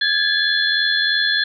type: tone cluster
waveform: sine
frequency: 1643 / 1726 / 3422 / 4170 Hz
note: G#6 / A6 / A7 / C8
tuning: -19 / -34 / -49 / -7 cents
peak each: -21 dBFS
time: 0.01-1.44 s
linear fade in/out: 5 ms
effects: none